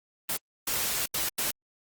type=noise bursts at uneven times; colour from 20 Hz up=white; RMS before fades=-29 dBFS; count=4; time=0.29-0.37 / 0.67-1.06 / 1.14-1.29 / 1.38-1.51 s; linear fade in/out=5 ms; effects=Opus 24 kbps